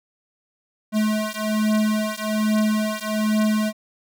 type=beating tone pair; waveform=square; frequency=214.2 / 215.4 Hz; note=A3 / A3; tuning=-46 / -37 cents; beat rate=1.2 Hz; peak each=-23 dBFS; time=0.92-3.73 s; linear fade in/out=50 ms; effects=none